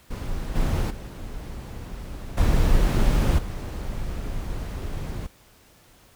brown noise with level steps, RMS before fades -29 / -22 / -34 / -19 / -30 dBFS, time 0.1-5.27 s, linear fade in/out 10 ms, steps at 0.55 / 0.9 / 2.37 / 3.38 s, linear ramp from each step 10 ms, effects pink hiss -55 dBFS RMS until 6.15 s

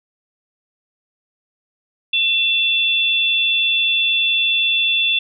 sine tone pair together, 2694 / 3465 Hz, E7 / A7, +37 / -27 cents, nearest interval major third, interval 436 cents, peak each -17 dBFS, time 2.13-5.19 s, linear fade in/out 5 ms, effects none

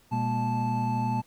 triangle tone cluster, 121.2 / 203.7 / 235.2 / 875 Hz, B2 / G#3 / A#3 / A5, -32 / -33 / +16 / -10 cents, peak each -27 / -32 / -30 / -27 dBFS, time 0.11-1.22 s, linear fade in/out 20 ms, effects pink hiss -61 dBFS RMS until 1.26 s

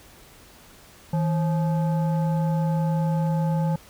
sine tone with frequency modulation, 161.6 Hz, E3, 34 cents flat, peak -20 dBFS, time 1.13-3.76 s, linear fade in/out 5 ms, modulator 697 Hz, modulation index 0.5, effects pink hiss -50 dBFS RMS until 3.89 s

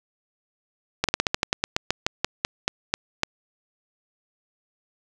slowing click train, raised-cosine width 0.2 ms, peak -3 dBFS, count 17, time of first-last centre 1.04-3.234 s, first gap 47 ms, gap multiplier 1.13, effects none

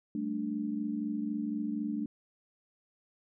sine chord, G suspended second, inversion none, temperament equal, 196 / 220 / 293.7 Hz, G3 / A3 / D4, 0 / 0 / 0 cents, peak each -40 / -34 / -35 dBFS, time 0.15-2.06 s, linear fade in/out 2 ms, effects none

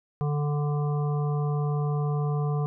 harmonic tone, 146.83 Hz, D3, in tune, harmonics 1 / 3 / 5 / 7 / 8, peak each -24 / -34 / -38 / -41 / -42 dBFS, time 0.21-2.66 s, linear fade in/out 0 ms, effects none

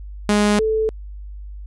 sawtooth / sine tone pair in turn, 207.7 / 438.1 Hz, G#3 / A4, 0 / -7 cents, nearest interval octave + minor second, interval 1293 cents, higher second, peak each -10 / -16 dBFS, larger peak first, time 0.29-0.59 / 0.59-0.89 s, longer neither, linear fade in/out 0 ms, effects added 50 Hz sine -31 dBFS peak until 1.66 s + resampled to 24000 Hz

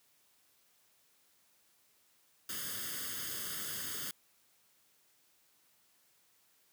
white noise with comb filter, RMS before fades -40 dBFS, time 2.49-4.11 s, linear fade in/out 2 ms, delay 0.61 ms, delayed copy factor +0.8, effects white hiss -70 dBFS RMS until 6.72 s + high-pass 80 Hz 12 dB/octave

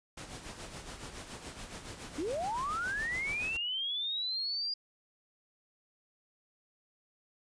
pink noise with tremolo, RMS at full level -43 dBFS, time 0.17-3.57 s, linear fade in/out 5 ms, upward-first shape sine, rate 7.1 Hz, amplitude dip 55%
sine linear sweep, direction up, 277.3 to 4850 Hz, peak -32 dBFS, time 2.18-4.74 s, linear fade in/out 5 ms
effects resampled to 22050 Hz

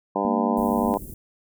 harmonic tone, 100 Hz, G2, 35 cents sharp, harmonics 2 / 3 / 4 / 5 / 6 / 7 / 8 / 9 / 10, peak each -30 / -30 / -30 / -30 / -30 / -30 / -30 / -30 / -30 dBFS, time 0.15-0.98 s, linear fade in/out 10 ms
sine tone with vibrato, 231.4 Hz, A#3, 13 cents flat, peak -23 dBFS, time 0.25-0.94 s, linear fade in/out 0 ms, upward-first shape sine, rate 16 Hz, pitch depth 59 cents each way
pink band-stop noise, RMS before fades -38 dBFS, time 0.57-1.14 s, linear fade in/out 2 ms, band 360 to 10000 Hz, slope 24 dB/octave
effects none

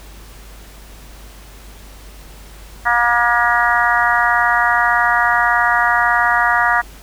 harmonic tone, 238.3 Hz, A#3, 38 cents sharp, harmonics 3 / 4 / 5 / 6 / 7 / 8, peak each -19 / -19 / -19 / -19 / -19 / -19 dBFS, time 2.85-6.82 s, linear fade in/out 20 ms, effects added 50 Hz sine -37 dBFS peak until 7.02 s + pink hiss -42 dBFS RMS until 7.02 s

